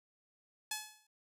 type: tone with exponential decay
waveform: 5% pulse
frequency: 856 Hz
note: A5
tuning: 48 cents flat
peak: -22 dBFS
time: 0.71-1.07 s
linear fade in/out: 5 ms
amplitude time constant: 78 ms
effects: none